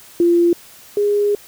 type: tone pair in turn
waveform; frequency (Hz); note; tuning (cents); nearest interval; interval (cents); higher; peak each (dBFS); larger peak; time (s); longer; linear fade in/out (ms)
sine; 344.1 / 411.2; F4 / G#4; -26 / -17; minor third; 309; second; -10 / -13; first; 0.2-0.53 / 0.97-1.35; second; 2
effects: white hiss -43 dBFS RMS until 1.47 s